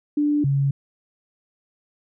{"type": "tone pair in turn", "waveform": "sine", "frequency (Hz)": [294.4, 138.94], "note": ["D4", "C#3"], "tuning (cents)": [4, 4], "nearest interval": "octave + minor second", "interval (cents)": 1300, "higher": "first", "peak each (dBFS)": -17, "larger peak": "neither", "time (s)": [[0.17, 0.44], [0.44, 0.71]], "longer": "neither", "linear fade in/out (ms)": 5, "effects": []}